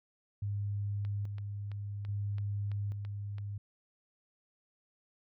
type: tone with tremolo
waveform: sine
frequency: 101.7 Hz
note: G#2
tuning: 36 cents flat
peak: -32 dBFS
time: 0.42-3.58 s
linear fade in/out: 5 ms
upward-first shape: square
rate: 0.6 Hz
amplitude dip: 40%
type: click train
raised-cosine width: 0.3 ms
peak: -36 dBFS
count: 8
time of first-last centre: 1.05-3.383 s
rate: 3 Hz
effects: none